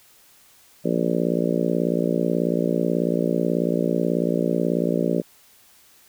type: harmonic tone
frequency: 58.27 Hz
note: A#1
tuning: in tune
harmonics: 3 / 4 / 5 / 6 / 7 / 8 / 9 / 10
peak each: -25 / -26 / -27 / -28 / -28 / -29 / -30 / -30 dBFS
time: 0.84-5.22 s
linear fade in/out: 20 ms
effects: white hiss -54 dBFS RMS until 6.08 s